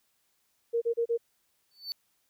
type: tone bursts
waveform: sine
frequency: 466.2 Hz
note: A#4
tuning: in tune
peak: -24 dBFS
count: 4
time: 0.73-1.177 s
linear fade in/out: 20 ms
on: 87 ms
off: 33 ms
type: tone with exponential growth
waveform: triangle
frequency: 4507 Hz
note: C#8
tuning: 28 cents sharp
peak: -28 dBFS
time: 1.71-1.92 s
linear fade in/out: 0 ms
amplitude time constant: 45 ms
effects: white hiss -73 dBFS RMS until 2.29 s